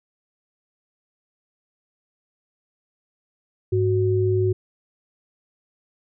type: tone pair together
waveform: sine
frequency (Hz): 103.03 / 369.7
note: G#2 / F#4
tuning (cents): -13 / -1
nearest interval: octave + minor seventh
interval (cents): 2212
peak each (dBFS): -20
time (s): 3.72-4.53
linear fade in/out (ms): 10
effects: none